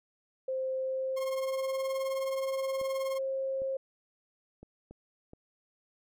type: tone with pitch glide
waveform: sine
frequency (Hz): 523.3 to 534.6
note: C5 to C5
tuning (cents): 0 to +37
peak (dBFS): -30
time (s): 0.48-3.77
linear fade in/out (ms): 5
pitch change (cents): +37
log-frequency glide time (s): 0.74-2.13
type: tone with tremolo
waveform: sawtooth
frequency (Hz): 1072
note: C6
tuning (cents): +42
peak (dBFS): -33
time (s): 1.16-3.19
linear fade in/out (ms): 20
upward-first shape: triangle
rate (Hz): 19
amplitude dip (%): 85
type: clicks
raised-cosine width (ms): 2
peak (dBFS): -35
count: 5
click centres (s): 2.814 / 3.619 / 4.63 / 4.91 / 5.334
effects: none